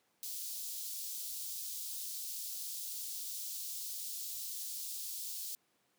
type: high-pass noise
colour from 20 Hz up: white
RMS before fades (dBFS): -42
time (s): 0.23-5.55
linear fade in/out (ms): 0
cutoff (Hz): 3900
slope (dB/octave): 24
effects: pink hiss -75 dBFS RMS until 5.98 s + high-pass 200 Hz 12 dB/octave